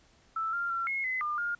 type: tone with pitch steps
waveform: sine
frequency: 1321 / 1392 / 1360 / 2166 / 2033 / 1203 / 1415 Hz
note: E6 / F6 / F6 / C#7 / B6 / D6 / F6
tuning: +3 / -6 / -46 / -41 / +50 / +41 / +22 cents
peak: -29 dBFS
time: 0.36-1.55 s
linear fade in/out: 5 ms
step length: 170 ms
effects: pink hiss -63 dBFS RMS until 1.59 s + resampled to 16000 Hz